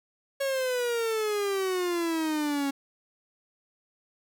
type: exponential sweep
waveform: 45% pulse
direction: down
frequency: 554.4 to 274.5 Hz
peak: -26 dBFS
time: 0.4-2.71 s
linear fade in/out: 10 ms
effects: none